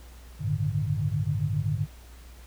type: tone cluster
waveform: sine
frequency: 97.8 / 111.1 / 144.2 / 151.8 Hz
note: G2 / A2 / D3 / D#3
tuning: -4 / +17 / -31 / -42 cents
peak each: -30 dBFS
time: 0.39-1.87 s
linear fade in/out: 50 ms
effects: added 60 Hz sine -45 dBFS peak until 2.46 s + pink hiss -54 dBFS RMS until 2.46 s